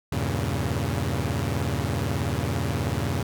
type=chord; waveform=sawtooth; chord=E diminished seventh; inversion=none; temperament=equal with one note detuned; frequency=81.27 / 98 / 116.54 / 138.59 Hz; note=E2 / G2 / Bb2 / Db3; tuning=-24 / 0 / 0 / 0 cents; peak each=-26 dBFS; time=0.12-3.23 s; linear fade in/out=5 ms; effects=none